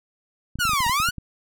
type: clicks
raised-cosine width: 5 ms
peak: -21 dBFS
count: 11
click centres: 0.556 / 0.589 / 0.653 / 0.694 / 0.734 / 0.805 / 0.865 / 0.896 / 1.001 / 1.088 / 1.183 s
type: linear two-way sweep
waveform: sawtooth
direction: down then up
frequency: 1500 to 914 to 1500 Hz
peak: -16 dBFS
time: 0.59-1.11 s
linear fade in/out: 20 ms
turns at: 0.87 s
effects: none